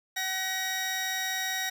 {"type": "tone pair together", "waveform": "20% pulse", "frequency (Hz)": [754.2, 1895], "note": ["F#5", "A#6"], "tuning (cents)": [33, 28], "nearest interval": "octave + major third", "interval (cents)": 1595, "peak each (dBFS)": [-30, -25], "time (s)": [0.16, 1.7], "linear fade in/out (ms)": 10, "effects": []}